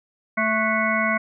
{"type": "harmonic tone with a mistuned harmonic", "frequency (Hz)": 220.1, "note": "A3", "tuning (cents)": 1, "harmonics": [1, 3, 5, 7, 9, 10], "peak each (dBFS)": [-26, -26, -26, -26, -26, -26], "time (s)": [0.37, 1.18], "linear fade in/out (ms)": 10, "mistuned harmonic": 7, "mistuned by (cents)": -69, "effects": []}